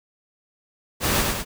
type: noise with echo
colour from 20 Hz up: pink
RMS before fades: -22 dBFS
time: 1-1.25 s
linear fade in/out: 50 ms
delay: 100 ms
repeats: 2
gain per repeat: -3 dB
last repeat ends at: 1.45 s
effects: none